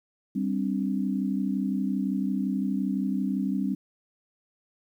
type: chord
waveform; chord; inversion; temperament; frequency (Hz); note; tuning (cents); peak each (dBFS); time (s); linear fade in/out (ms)
sine; G suspended fourth; none; equal; 196 / 261.6 / 293.7; G3 / C4 / D4; 0 / 0 / 0; -27 / -29 / -33; 0.35-3.75; 10
effects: 10-bit